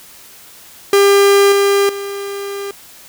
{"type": "tone with level steps", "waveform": "45% pulse", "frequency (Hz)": 400, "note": "G4", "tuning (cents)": 35, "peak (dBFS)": [-7, -10, -22], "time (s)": [0.93, 2.71], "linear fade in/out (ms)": 2, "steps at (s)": [1.52, 1.89], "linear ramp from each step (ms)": 2, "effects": ["white hiss -40 dBFS RMS until 3.08 s"]}